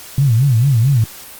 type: tone with vibrato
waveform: sine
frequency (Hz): 126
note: B2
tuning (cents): +35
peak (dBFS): -9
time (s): 0.18-1.04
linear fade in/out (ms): 2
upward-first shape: sine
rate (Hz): 4.5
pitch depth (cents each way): 230
effects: white hiss -35 dBFS RMS until 1.39 s + Opus 48 kbps